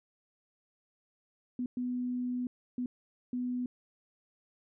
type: tone bursts at uneven times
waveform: sine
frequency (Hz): 248.1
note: B3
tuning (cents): +8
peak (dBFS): -31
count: 4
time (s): 1.59-1.66 / 1.77-2.47 / 2.78-2.86 / 3.33-3.66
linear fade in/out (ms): 2
effects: none